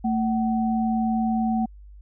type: tone pair together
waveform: sine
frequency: 223.9 / 753 Hz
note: A3 / F#5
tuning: +30 / +30 cents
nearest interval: octave + major sixth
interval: 2100 cents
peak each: -21 / -27 dBFS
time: 0.04-1.66 s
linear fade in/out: 10 ms
effects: added 50 Hz sine -42 dBFS peak until 2.01 s